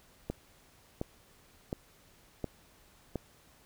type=click train; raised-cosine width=2 ms; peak=-20 dBFS; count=5; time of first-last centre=0.3-3.157 s; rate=1.4 Hz; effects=pink hiss -62 dBFS RMS until 3.65 s